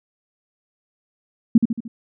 sine tone with echo, 229.5 Hz, A#3, 27 cents flat, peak -6 dBFS, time 1.55-1.58 s, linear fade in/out 5 ms, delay 75 ms, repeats 4, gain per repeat -6 dB, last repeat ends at 1.88 s, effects none

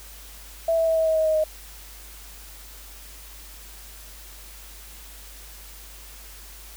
sine tone with pitch steps, 659.3 / 654 / 648.7 / 643.5 / 638.3 / 633.2 / 628.1 / 623 Hz, E5 / E5 / E5 / E5 / D#5 / D#5 / D#5 / D#5, 0 / -14 / -28 / -42 / +44 / +30 / +16 / +2 cents, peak -18 dBFS, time 0.68-1.44 s, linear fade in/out 5 ms, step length 95 ms, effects added 50 Hz sine -44 dBFS peak until 6.76 s + white hiss -45 dBFS RMS until 6.76 s

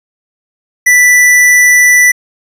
square tone, 1975.5 Hz, B6, in tune, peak -4 dBFS, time 0.86-2.12 s, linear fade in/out 10 ms, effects resampled to 32000 Hz

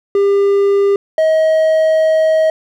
triangle tone pair in turn, 399.5 / 634.2 Hz, G4 / D#5, +33 / +33 cents, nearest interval minor sixth, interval 800 cents, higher second, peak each -7 dBFS, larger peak neither, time 0.15-0.96 / 1.18-2.5 s, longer second, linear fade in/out 2 ms, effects none

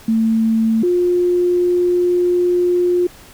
sine tone pair in turn, 223.7 / 355.1 Hz, A3 / F4, +29 / +29 cents, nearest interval minor sixth, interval 800 cents, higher second, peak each -12 dBFS, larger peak neither, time 0.08-0.83 / 0.83-3.07 s, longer second, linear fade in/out 5 ms, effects pink hiss -42 dBFS RMS until 3.33 s

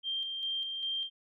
sine tone with tremolo, 3172 Hz, G7, 20 cents sharp, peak -31 dBFS, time 0.03-1.1 s, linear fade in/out 50 ms, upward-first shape square, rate 2.5 Hz, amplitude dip 35%, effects none

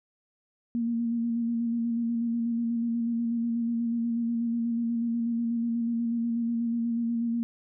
sine tone with vibrato, 233.1 Hz, A#3, in tune, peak -25 dBFS, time 0.75-7.43 s, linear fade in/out 0 ms, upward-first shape square, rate 8.2 Hz, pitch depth 20 cents each way, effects none

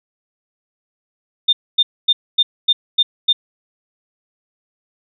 sine tone bursts, 3623 Hz, A7, 50 cents sharp, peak -9 dBFS, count 7, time 1.48-3.33 s, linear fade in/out 10 ms, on 50 ms, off 250 ms, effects none

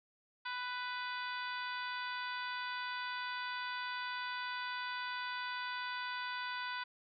harmonic tone with a mistuned harmonic, 495.9 Hz, B4, 7 cents sharp, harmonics 2 / 3 / 4 / 5 / 6 / 7 / 8 / 9, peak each -42 / -42 / -48 / -49 / -54 / -49 / -53 / -52 dBFS, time 0.45-6.84 s, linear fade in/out 10 ms, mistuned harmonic 9, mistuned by +67 cents, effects none

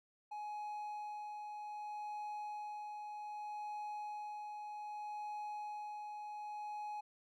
triangle tone with tremolo, 839 Hz, G#5, 17 cents sharp, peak -39 dBFS, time 0.31-7.01 s, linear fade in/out 10 ms, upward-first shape sine, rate 0.64 Hz, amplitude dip 30%, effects none

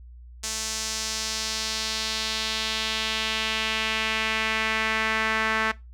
sawtooth tone with band-pass filter sweep, 220 Hz, A3, in tune, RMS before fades -27 dBFS, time 0.43-5.72 s, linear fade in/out 10 ms, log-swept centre 6700 to 1700 Hz, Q 1.8, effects noise-tail reverb RT60 0.2 s tail -19 dB re dry + added 60 Hz sine -42 dBFS peak until 5.93 s

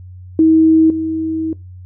sine tone with level steps, 320 Hz, D#4, 49 cents sharp, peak -6 / -16 dBFS, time 0.39-1.53 s, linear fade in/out 2 ms, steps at 0.9 s, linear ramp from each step 2 ms, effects noise-tail reverb RT60 0.2 s tail -20 dB re dry + added 91 Hz sine -32 dBFS peak until 1.85 s

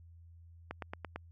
click train, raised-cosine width 0.5 ms, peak -24 dBFS, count 5, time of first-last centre 0.71-1.16 s, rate 8.89 Hz, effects added 84 Hz sine -53 dBFS peak until 1.31 s

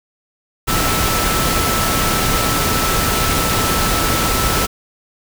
sine tone in noise, 1318.5 Hz, E6, in tune, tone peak -22 dBFS, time 0.67-4.67 s, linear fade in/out 20 ms, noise pink, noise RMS -17 dBFS, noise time 0.67-4.67 s, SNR -8 dB, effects none

